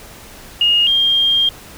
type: tone pair in turn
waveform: sine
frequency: 2854 / 3210 Hz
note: F7 / G7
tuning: +37 / +40 cents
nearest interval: major second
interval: 203 cents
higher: second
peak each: -10 / -11 dBFS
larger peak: first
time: 0.61-0.87 / 0.87-1.49 s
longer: second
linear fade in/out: 2 ms
effects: pink hiss -38 dBFS RMS until 1.77 s